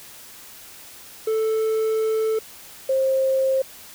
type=tone pair in turn; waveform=triangle / sine; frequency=440 / 531 Hz; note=A4 / C5; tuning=0 / +25 cents; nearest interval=minor third; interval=325 cents; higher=second; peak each=-17 dBFS; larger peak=neither; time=1.27-2.39 / 2.89-3.62 s; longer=first; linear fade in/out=5 ms; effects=white hiss -43 dBFS RMS until 3.94 s